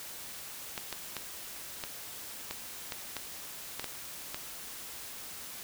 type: clicks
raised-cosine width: 0.2 ms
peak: -18 dBFS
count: 10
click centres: 0.778 / 0.927 / 1.167 / 1.838 / 2.51 / 2.922 / 3.167 / 3.796 / 3.843 / 4.345 s
effects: white hiss -44 dBFS RMS until 5.63 s